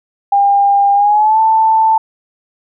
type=tone with pitch glide; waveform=sine; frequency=802 to 884.7 Hz; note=G5 to A5; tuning=+39 to +9 cents; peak=-7 dBFS; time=0.32-1.98 s; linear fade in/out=5 ms; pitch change=+170 cents; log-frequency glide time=0.94-1.4 s; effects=none